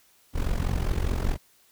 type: noise with amplitude modulation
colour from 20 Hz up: brown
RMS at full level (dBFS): -22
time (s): 0.33-1.38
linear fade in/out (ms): 50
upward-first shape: sine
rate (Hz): 44.9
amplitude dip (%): 80
effects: white hiss -61 dBFS RMS until 1.71 s